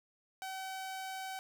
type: tone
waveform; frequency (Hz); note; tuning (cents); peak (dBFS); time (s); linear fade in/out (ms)
sawtooth; 762; G5; -49; -36; 0.42-1.39; 0
effects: none